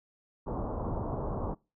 pink low-pass noise, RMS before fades -34 dBFS, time 0.46-1.55 s, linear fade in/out 20 ms, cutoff 1100 Hz, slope 48 dB/octave, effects noise-tail reverb RT60 0.3 s tail -25 dB re dry

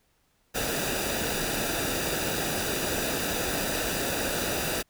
pink noise with comb filter, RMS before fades -29 dBFS, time 0.54-4.83 s, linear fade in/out 20 ms, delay 0.93 ms, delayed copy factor -0.6, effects pink hiss -69 dBFS RMS until 4.89 s

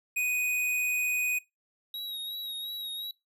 square tone, 2489 Hz, D#7, in tune, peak -27 dBFS, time 0.16-1.39 s, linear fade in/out 10 ms
square tone with vibrato, 3820 Hz, A#7, 42 cents sharp, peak -35 dBFS, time 1.94-3.11 s, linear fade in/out 2 ms, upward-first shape sine, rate 2.8 Hz, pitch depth 37 cents each way
effects noise-tail reverb RT60 0.2 s tail -21 dB re dry

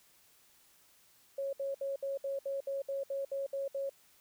sine tone bursts, 550 Hz, C#5, 14 cents flat, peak -33 dBFS, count 12, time 1.38-3.895 s, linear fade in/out 5 ms, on 150 ms, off 65 ms, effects white hiss -65 dBFS RMS until 4.2 s

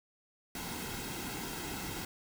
pink noise with comb filter, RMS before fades -40 dBFS, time 0.55-2.05 s, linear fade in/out 2 ms, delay 1.7 ms, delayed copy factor -0.6, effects none

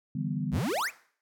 sine chord, E minor seventh, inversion third, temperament equal, 146.83 / 164.81 / 196 / 246.9 Hz, D3 / E3 / G3 / B3, 0 / 0 / 0 / 0 cents, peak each -32 / -36 / -35 / -35 dBFS, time 0.15-0.59 s, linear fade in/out 5 ms
square exponential sweep, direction up, 52.1 to 2794 Hz, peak -28 dBFS, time 0.51-0.91 s, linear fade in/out 50 ms
effects noise-tail reverb RT60 0.5 s tail -18 dB re dry

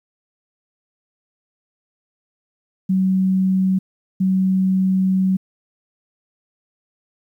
sine tone bursts at uneven times, 188.6 Hz, F#3, 33 cents sharp, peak -14 dBFS, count 2, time 2.89-3.79 / 4.2-5.37 s, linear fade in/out 10 ms, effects 9-bit

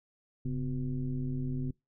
sine tone with frequency modulation, 137.2 Hz, C#3, 17 cents flat, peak -30 dBFS, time 0.45-1.71 s, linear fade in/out 5 ms, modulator 117 Hz, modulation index 1.1, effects noise-tail reverb RT60 0.2 s tail -24 dB re dry

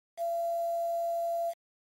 sine tone with quantisation, 678 Hz, E5, 49 cents sharp, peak -28 dBFS, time 0.17-1.54 s, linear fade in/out 50 ms, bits 8, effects MP3 64 kbps

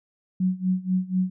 sine tone with tremolo, 185 Hz, F#3, in tune, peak -18 dBFS, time 0.4-1.3 s, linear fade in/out 5 ms, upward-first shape sine, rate 4.1 Hz, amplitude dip 90%, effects none

